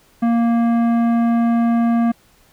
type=tone with tanh clipping; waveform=sine; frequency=233.1 Hz; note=A#3; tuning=in tune; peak=-15 dBFS; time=0.22-2.12 s; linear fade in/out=10 ms; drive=13 dB; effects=pink hiss -54 dBFS RMS until 2.52 s